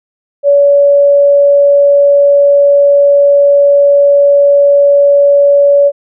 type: tone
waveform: sine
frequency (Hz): 568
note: C#5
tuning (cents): +42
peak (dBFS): -3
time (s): 0.43-5.92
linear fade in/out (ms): 50
effects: none